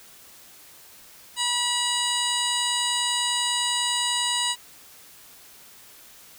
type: harmonic tone with a mistuned harmonic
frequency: 970 Hz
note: B5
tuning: 31 cents flat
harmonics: 1 / 2 / 3 / 4 / 5 / 7 / 8 / 9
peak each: -30 / -33 / -28 / -28 / -33 / -34 / -34 / -31 dBFS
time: 1.36-4.56 s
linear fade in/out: 50 ms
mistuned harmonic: 8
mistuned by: +50 cents
effects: white hiss -49 dBFS RMS until 6.38 s